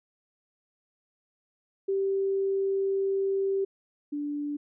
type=tone pair in turn; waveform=sine; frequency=390 / 291.8 Hz; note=G4 / D4; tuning=-9 / -11 cents; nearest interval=perfect fourth; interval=502 cents; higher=first; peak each=-24 / -29 dBFS; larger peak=first; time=1.88-3.65 / 4.12-4.57 s; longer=first; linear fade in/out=10 ms; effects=none